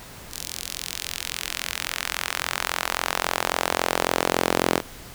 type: tone with high-pass filter sweep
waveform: sawtooth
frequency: 43.65 Hz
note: F1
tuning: in tune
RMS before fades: -27 dBFS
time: 0.3-4.82 s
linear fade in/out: 50 ms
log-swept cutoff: 5200 to 330 Hz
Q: 0.91
effects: pink hiss -42 dBFS RMS until 5.14 s